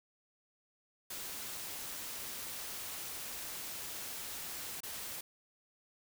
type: noise with dropouts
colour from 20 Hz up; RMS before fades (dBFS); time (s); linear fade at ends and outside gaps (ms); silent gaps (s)
white; -43; 1.1-5.21; 5; 4.805-4.832
effects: none